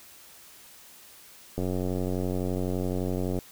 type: click train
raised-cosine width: 2 ms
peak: -17 dBFS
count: 167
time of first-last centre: 1.58-3.388 s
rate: 91.8 Hz
effects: white hiss -51 dBFS RMS until 3.51 s